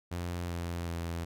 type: tone with pitch steps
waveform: sawtooth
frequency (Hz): 87.31 / 85.86 / 84.43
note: F2 / F2 / E2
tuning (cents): 0 / -29 / +42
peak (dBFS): -30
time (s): 0.11-1.25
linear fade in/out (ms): 10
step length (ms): 380
effects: none